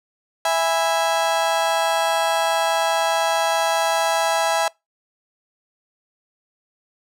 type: chord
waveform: 35% pulse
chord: E major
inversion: none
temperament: just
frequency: 659.3 / 824.1 / 988.9 Hz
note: E5 / G#5 / B5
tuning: 0 / -14 / +2 cents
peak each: -19 / -20 / -24 dBFS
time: 0.45-4.68 s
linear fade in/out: 2 ms
effects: noise-tail reverb RT60 0.2 s tail -24 dB re dry + low-pass 12000 Hz 12 dB/octave